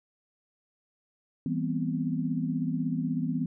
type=chord; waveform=sine; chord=C major seventh; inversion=first; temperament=just; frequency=163.52 / 196.22 / 245.3 / 261.6 Hz; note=E3 / G3 / B3 / C4; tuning=-14 / +2 / -12 / 0 cents; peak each=-31 / -36 / -31 / -33 dBFS; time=1.46-3.46 s; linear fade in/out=2 ms; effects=none